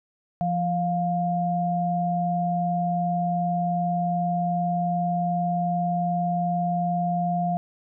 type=tone pair together; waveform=sine; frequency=173.1 / 704.3 Hz; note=F3 / F5; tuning=-15 / +14 cents; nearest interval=2 octaves; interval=2429 cents; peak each=-25 / -24 dBFS; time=0.41-7.57 s; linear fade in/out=0 ms; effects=none